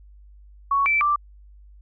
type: tone with pitch steps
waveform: sine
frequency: 1114 / 2328 / 1175 Hz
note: C#6 / D7 / D6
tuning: +8 / -16 / +1 cents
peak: -17 dBFS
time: 0.71-1.16 s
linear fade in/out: 5 ms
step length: 150 ms
effects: added 50 Hz sine -45 dBFS peak until 1.81 s